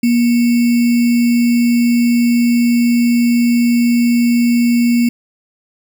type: tone with sample-and-hold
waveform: sine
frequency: 238 Hz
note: A#3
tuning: 36 cents sharp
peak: -9 dBFS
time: 0.03-5.09 s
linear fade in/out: 5 ms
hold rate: 2450 Hz
effects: none